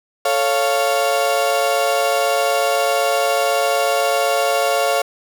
35% pulse chord, A augmented, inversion none, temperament equal with one note detuned, 440 / 554.4 / 696 Hz, A4 / C#5 / E#5, 0 / 0 / -6 cents, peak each -22 / -17 / -17 dBFS, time 0.25-5.02 s, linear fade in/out 5 ms, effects none

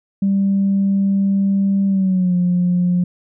sine tone with pitch glide, 196.5 to 178.12 Hz, G3 to F3, +4 to +34 cents, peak -12 dBFS, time 0.22-3.04 s, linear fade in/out 5 ms, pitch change -170 cents, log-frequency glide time 1.87-2.35 s, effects tanh soft clip ceiling -9 dBFS

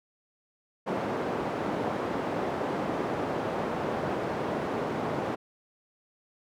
white band-pass noise, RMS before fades -31 dBFS, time 0.86-5.36 s, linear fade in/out 20 ms, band 150 to 690 Hz, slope 12 dB/octave, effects none

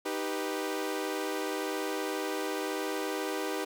sawtooth chord, Eb augmented, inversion none, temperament equal, 311.1 / 392 / 493.9 Hz, Eb4 / G4 / B4, 0 / 0 / 0 cents, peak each -32 / -31 / -33 dBFS, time 0.05-3.65 s, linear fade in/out 10 ms, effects none

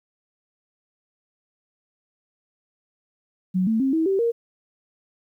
sine tone with pitch steps, 185 / 222.6 / 267.7 / 322.1 / 387.5 / 466.2 Hz, F#3 / A3 / C4 / E4 / G4 / A#4, 0 / +20 / +40 / -40 / -20 / 0 cents, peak -18 dBFS, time 3.54-4.32 s, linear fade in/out 20 ms, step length 130 ms, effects 10-bit

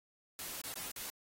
white noise with dropouts, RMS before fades -43 dBFS, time 0.39-1.1 s, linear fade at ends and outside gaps 0 ms, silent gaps 0.615-0.639 / 0.74-0.758 / 0.915-0.962 s, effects AAC 48 kbps

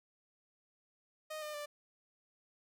sawtooth tone with pitch steps, 620 / 604.4 / 589.3 Hz, D#5 / D5 / D5, -6 / +50 / +6 cents, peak -37 dBFS, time 1.3-1.66 s, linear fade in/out 10 ms, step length 120 ms, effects none

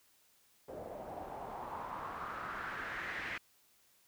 white noise with low-pass filter sweep, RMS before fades -43 dBFS, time 0.68-3.38 s, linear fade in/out 5 ms, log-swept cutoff 570 to 2100 Hz, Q 3.6, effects white hiss -69 dBFS RMS until 4.07 s

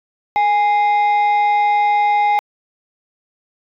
sine tone pair together, 826 / 2092 Hz, G#5 / C7, -10 / -1 cents, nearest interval octave + major third, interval 1609 cents, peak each -10 / -20 dBFS, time 0.36-2.39 s, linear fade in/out 0 ms, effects tanh soft clip ceiling -10 dBFS

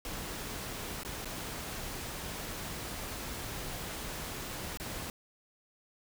pink noise with dropouts, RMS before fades -40 dBFS, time 0.05-5.1 s, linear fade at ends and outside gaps 1 ms, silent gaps 1.034-1.049 / 1.247-1.255 / 4.773-4.799 s, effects none

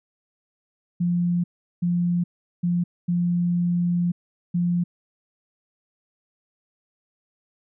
sine tone bursts at uneven times, 174.61 Hz, F3, in tune, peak -19 dBFS, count 5, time 1-1.44 / 1.82-2.24 / 2.63-2.84 / 3.08-4.12 / 4.54-4.84 s, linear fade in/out 10 ms, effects none

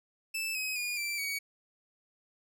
sawtooth tone with pitch steps, 2637 / 2535 / 2438 / 2344 / 2254 Hz, E7 / D#7 / D#7 / D7 / C#7, 0 / +32 / -36 / -4 / +28 cents, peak -29 dBFS, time 0.34-1.39 s, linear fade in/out 10 ms, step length 210 ms, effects none

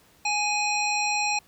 harmonic tone with a mistuned harmonic, 833 Hz, G#5, 5 cents sharp, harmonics 1 / 3 / 5 / 7 / 9, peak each -27 / -26 / -32 / -34 / -35 dBFS, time 0.25-1.39 s, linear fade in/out 5 ms, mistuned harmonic 7, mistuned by -62 cents, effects pink hiss -58 dBFS RMS until 1.47 s + high-pass 60 Hz 12 dB/octave

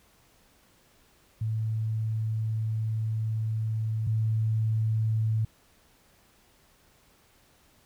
sine tone pair in turn, 110.3 / 110.3 Hz, A2 / A2, +5 / +5 cents, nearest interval unison, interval 0 cents, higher neither, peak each -26 / -23 dBFS, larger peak second, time 1.41-4.07 / 4.07-5.45 s, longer first, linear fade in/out 5 ms, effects pink hiss -62 dBFS RMS until 7.85 s

